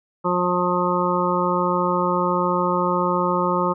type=harmonic tone; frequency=178.6 Hz; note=F3; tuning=39 cents sharp; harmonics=1 / 2 / 3 / 5 / 6 / 7; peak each=-25 / -25 / -25 / -25 / -25 / -25 dBFS; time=0.24-3.74 s; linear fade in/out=20 ms; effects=none